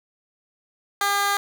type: tone with high-pass filter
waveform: 15% pulse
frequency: 402.8 Hz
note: G4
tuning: 47 cents sharp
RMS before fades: -22 dBFS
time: 1.01-1.37 s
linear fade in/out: 2 ms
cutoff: 960 Hz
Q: 0.93
effects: none